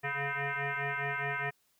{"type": "tone with frequency modulation", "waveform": "sine", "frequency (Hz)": 138.59, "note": "C#3", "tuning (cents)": 0, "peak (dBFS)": -31, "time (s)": [0.03, 1.51], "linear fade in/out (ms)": 20, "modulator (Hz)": 282, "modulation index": 7.7, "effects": ["white hiss -72 dBFS RMS until 1.79 s"]}